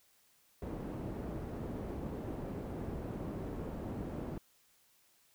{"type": "low-pass noise", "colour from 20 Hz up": "white", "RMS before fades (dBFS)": -41, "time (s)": [0.62, 4.38], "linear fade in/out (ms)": 2, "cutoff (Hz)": 350, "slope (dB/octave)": 12, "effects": ["white hiss -69 dBFS RMS until 5.34 s"]}